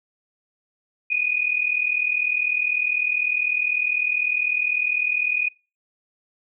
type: tone pair together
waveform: sine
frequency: 2449 / 2489 Hz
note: D#7 / D#7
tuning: -28 / 0 cents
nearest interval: unison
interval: 28 cents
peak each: -22 dBFS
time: 1.1-5.49 s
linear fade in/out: 10 ms
effects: noise-tail reverb RT60 0.3 s tail -24 dB re dry